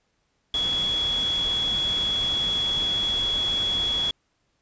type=tone in noise; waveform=sine; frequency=3361 Hz; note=G#7; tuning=20 cents sharp; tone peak=-22 dBFS; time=0.54-4.11 s; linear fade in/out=2 ms; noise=pink; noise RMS=-35 dBFS; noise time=0.54-4.11 s; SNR=+10 dB; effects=pink hiss -71 dBFS RMS until 4.61 s + resampled to 16000 Hz